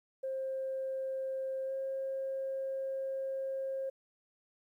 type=tone with pitch glide; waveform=sine; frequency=530 to 535.5 Hz; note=C5 to C5; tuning=+22 to +40 cents; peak=-33 dBFS; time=0.23-3.9 s; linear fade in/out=10 ms; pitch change=+18 cents; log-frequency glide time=1.66-1.72 s; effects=tanh soft clip ceiling -29 dBFS + 12-bit